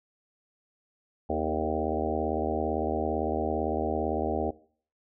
harmonic tone with a mistuned harmonic, 77.78 Hz, D#2, in tune, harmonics 1 / 3 / 4 / 5 / 6 / 7 / 8 / 9 / 10, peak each -35 / -35 / -35 / -35 / -35 / -35 / -35 / -35 / -35 dBFS, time 1.29-4.51 s, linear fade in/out 10 ms, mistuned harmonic 5, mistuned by +30 cents, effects noise-tail reverb RT60 0.5 s tail -20 dB re dry

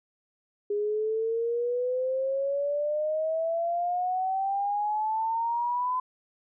sine exponential sweep, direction up, 408.7 to 1018 Hz, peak -25 dBFS, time 0.7-6 s, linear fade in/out 5 ms, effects none

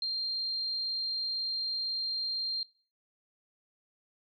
sine tone, 4186 Hz, C8, in tune, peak -30 dBFS, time 0.02-2.63 s, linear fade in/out 2 ms, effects noise-tail reverb RT60 0.4 s tail -21 dB re dry

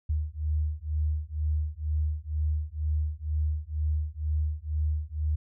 sine beating tone pair, 75.4 / 77.5 Hz, D2 / D#2, +46 / -6 cents, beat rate 2.1 Hz, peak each -29 dBFS, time 0.09-5.36 s, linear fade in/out 10 ms, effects none

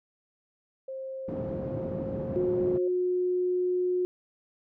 sine tone with pitch glide, 530 to 533.4 Hz, C5 to C5, +22 to +33 cents, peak -34 dBFS, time 0.88-2.88 s, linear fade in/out 5 ms, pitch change +11 cents, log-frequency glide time 1.92-2.01 s
pink band-pass noise, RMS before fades -35 dBFS, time 1.28-2.78 s, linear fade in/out 5 ms, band 130 to 370 Hz, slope 12 dB/octave
sine tone, 361.9 Hz, F#4, 38 cents flat, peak -24 dBFS, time 2.36-4.05 s, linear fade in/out 0 ms
effects none

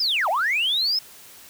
sine linear two-way sweep, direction down then up, 5274 to 600 to 5274 Hz, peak -18 dBFS, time 0-0.99 s, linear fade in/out 5 ms, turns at 0.29 s, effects tanh soft clip ceiling -16 dBFS + white hiss -46 dBFS RMS until 1.49 s

